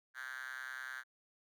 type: tone with high-pass filter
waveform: 5% pulse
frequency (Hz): 130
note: C3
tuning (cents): -11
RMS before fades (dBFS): -45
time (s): 0.14-1.04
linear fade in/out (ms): 50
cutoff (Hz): 1600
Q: 7.9
effects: none